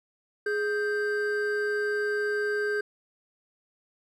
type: tone pair together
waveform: triangle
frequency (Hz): 417 / 1573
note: G#4 / G6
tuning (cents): +7 / +6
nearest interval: octave + major seventh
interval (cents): 2299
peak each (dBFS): -25 / -28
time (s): 0.46-2.81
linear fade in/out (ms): 5
effects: none